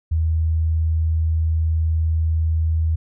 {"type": "tone", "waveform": "sine", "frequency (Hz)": 80.3, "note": "E2", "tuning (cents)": -45, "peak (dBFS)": -16, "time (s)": [0.11, 2.96], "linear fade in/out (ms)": 10, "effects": []}